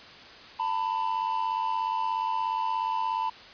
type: tone pair together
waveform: triangle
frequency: 897.1 / 994 Hz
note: A5 / B5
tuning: +33 / +11 cents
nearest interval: major second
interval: 178 cents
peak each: -27 dBFS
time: 0.59-3.3 s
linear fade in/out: 10 ms
effects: white hiss -47 dBFS RMS until 3.53 s + resampled to 11025 Hz